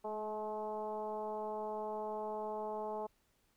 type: tone with frequency modulation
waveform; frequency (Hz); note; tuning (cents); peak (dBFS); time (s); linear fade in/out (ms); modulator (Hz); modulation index
sine; 642; E5; -46; -37; 0.04-3.07; 10; 215; 1.5
effects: pink hiss -75 dBFS RMS until 3.56 s